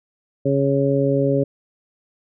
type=harmonic tone; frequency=138.59 Hz; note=C#3; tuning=in tune; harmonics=1 / 2 / 3 / 4; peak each=-21 / -21 / -21 / -21 dBFS; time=0.45-1.44 s; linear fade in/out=10 ms; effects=none